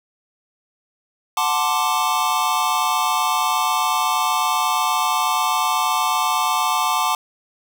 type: chord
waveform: square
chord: D dominant seventh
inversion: first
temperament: equal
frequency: 740 / 880 / 1046.5 / 1174.7 Hz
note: F#5 / A5 / C6 / D6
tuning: 0 / 0 / 0 / 0 cents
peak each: -26 / -23 / -24 / -23 dBFS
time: 1.37-7.15 s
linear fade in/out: 2 ms
effects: none